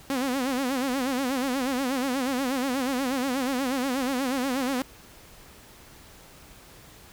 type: tone with vibrato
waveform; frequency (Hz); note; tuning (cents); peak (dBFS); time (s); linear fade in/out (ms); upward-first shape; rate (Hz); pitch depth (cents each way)
sawtooth; 261.6; C4; 0; -21; 0.1-4.82; 0; sine; 8.3; 120
effects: pink hiss -50 dBFS RMS until 7.12 s